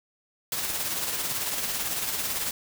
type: noise with tremolo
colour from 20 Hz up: white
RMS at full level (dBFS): -28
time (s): 0.52-2.51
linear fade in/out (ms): 2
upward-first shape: sine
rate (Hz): 18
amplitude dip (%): 40
effects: none